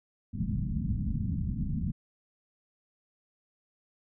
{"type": "low-pass noise", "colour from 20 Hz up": "white", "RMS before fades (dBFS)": -31, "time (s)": [0.33, 1.92], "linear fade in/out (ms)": 20, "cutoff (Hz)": 220, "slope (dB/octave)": 48, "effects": []}